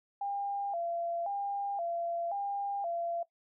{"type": "tone with vibrato", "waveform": "sine", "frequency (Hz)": 740, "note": "F#5", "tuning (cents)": 0, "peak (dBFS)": -32, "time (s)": [0.21, 3.23], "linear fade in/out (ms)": 5, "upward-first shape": "square", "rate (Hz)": 0.95, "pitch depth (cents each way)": 140, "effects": ["noise-tail reverb RT60 0.1 s tail -17 dB re dry"]}